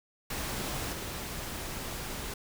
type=noise with level steps; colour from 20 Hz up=pink; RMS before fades=-35 / -38 dBFS; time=0.3-2.34 s; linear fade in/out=5 ms; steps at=0.92 s; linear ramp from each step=10 ms; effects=none